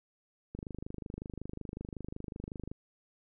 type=click train; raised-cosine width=3 ms; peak=-27 dBFS; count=56; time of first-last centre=0.55-2.715 s; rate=25.4 Hz; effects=none